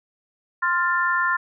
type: chord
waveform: sine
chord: F major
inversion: second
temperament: equal with one note detuned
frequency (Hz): 1046.5 / 1396.9 / 1773.3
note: C6 / F6 / A6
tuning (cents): 0 / 0 / +13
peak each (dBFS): -23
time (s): 0.62-1.37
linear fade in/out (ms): 10
effects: none